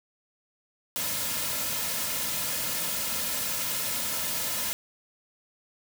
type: noise with comb filter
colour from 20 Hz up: white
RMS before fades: -30 dBFS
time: 0.96-4.73 s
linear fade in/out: 0 ms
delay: 2.6 ms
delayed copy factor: -0.6
effects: none